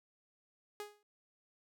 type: tone with exponential decay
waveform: sawtooth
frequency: 415.3 Hz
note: G#4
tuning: in tune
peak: -35 dBFS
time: 0.8-1.03 s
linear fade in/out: 1 ms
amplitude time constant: 50 ms
effects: none